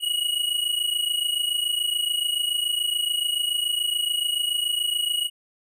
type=tone pair together; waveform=square; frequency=2891 / 2918 Hz; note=F#7 / F#7; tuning=-41 / -25 cents; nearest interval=unison; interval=16 cents; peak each=-26 dBFS; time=0-5.3 s; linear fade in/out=50 ms; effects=none